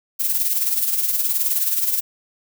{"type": "noise with tremolo", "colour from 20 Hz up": "violet", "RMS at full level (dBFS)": -18, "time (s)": [0.19, 2.01], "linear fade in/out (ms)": 20, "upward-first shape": "sine", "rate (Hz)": 19, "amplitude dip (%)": 55, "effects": []}